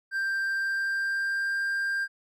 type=tone with pitch glide; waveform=triangle; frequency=1578 to 1592.7 Hz; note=G6 to G6; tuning=+11 to +27 cents; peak=-24 dBFS; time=0.11-2.08 s; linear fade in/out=50 ms; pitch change=+16 cents; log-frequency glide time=0.44-1.61 s; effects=none